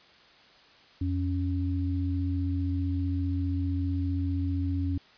sine tone pair together, 87.31 / 277.2 Hz, F2 / C#4, 0 / 0 cents, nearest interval octave + minor sixth, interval 2000 cents, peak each -27 / -31 dBFS, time 1.01-4.98 s, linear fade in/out 5 ms, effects white hiss -56 dBFS RMS until 5.17 s + resampled to 11025 Hz

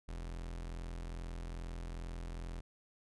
40% pulse tone, 42.4 Hz, E1, 50 cents sharp, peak -40 dBFS, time 0.08-2.61 s, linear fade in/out 10 ms, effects resampled to 24000 Hz

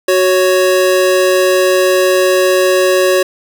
square tone pair together, 370.4 / 555 Hz, F#4 / C#5, +2 / +2 cents, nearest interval perfect fifth, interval 700 cents, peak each -12 dBFS, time 0.08-3.23 s, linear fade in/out 5 ms, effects 8-bit

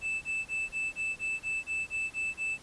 triangle tone bursts, 2637 Hz, E7, in tune, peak -28 dBFS, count 11, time 0.01-2.58 s, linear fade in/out 50 ms, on 210 ms, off 26 ms, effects pink hiss -53 dBFS RMS until 2.62 s + resampled to 24000 Hz

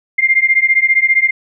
sine beating tone pair, 2100 / 2115 Hz, C7 / C7, +6 / +18 cents, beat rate 15 Hz, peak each -12 dBFS, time 0.18-1.31 s, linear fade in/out 10 ms, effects none

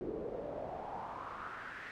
brown noise with band-pass filter sweep, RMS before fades -43 dBFS, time 0.01-1.91 s, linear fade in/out 0 ms, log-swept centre 380 to 1900 Hz, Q 4.3, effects none

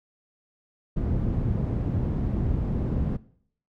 white low-pass noise, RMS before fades -26 dBFS, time 0.96-3.17 s, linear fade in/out 10 ms, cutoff 160 Hz, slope 12 dB/octave, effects noise-tail reverb RT60 0.6 s tail -19 dB re dry

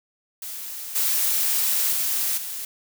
blue noise with level steps, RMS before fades -34 / -22 / -24 / -32 dBFS, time 0.42-2.65 s, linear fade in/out 2 ms, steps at 0.95 / 1.92 / 2.37 s, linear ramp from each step 10 ms, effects none

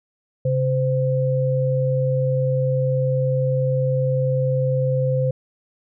sine tone pair together, 134.7 / 515.4 Hz, C#3 / C5, -49 / -26 cents, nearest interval octave + major seventh, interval 2323 cents, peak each -19 / -21 dBFS, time 0.45-5.31 s, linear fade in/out 5 ms, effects none

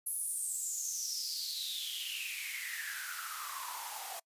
white noise with high-pass filter sweep, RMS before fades -39 dBFS, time 0.06-4.2 s, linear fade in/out 10 ms, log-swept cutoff 11000 to 710 Hz, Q 8.5, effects noise-tail reverb RT60 0.1 s tail -26 dB re dry + resampled to 32000 Hz

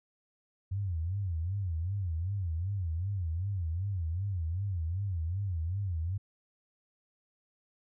sine tone with vibrato, 90 Hz, F#2, 47 cents flat, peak -30 dBFS, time 0.71-6.18 s, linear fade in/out 10 ms, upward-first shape sine, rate 2.6 Hz, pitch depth 210 cents each way, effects none

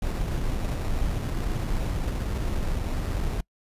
brown noise with sample-and-hold, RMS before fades -27 dBFS, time 0.02-3.41 s, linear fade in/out 5 ms, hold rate 3150 Hz, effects noise-tail reverb RT60 0.1 s tail -26 dB re dry + resampled to 32000 Hz

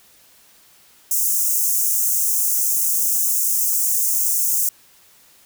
white high-pass noise, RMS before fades -19 dBFS, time 1.11-4.69 s, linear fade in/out 2 ms, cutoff 6100 Hz, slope 48 dB/octave, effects white hiss -52 dBFS RMS until 5.45 s

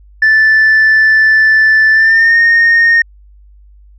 sine tone with pitch glide, 1757 to 1845.4 Hz, A6 to A#6, -3 to -18 cents, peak -3 dBFS, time 0.22-3.02 s, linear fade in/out 5 ms, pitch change +85 cents, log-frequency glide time 1.92-2.37 s, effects tanh soft clip ceiling -3 dBFS + added 50 Hz sine -38 dBFS peak until 3.98 s

